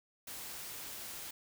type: noise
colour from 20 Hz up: white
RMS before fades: -45 dBFS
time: 0.27-1.31 s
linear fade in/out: 5 ms
effects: none